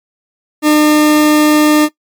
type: tone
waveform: 40% pulse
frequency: 302.3 Hz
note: D#4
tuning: 50 cents flat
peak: -5 dBFS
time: 0.62-1.89 s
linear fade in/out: 50 ms
effects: noise-tail reverb RT60 0.1 s tail -19 dB re dry + MP3 96 kbps